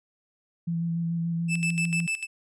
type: tone with vibrato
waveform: sine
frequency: 167.9 Hz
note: E3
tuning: 32 cents sharp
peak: -25 dBFS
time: 0.67-2.07 s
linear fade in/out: 10 ms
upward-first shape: square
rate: 6.9 Hz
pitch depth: 13 cents each way
type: tone with tremolo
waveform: 45% pulse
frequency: 2634 Hz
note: E7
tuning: 2 cents flat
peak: -25 dBFS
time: 1.48-2.27 s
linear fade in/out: 50 ms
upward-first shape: square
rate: 6.7 Hz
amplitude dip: 80%
effects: resampled to 24000 Hz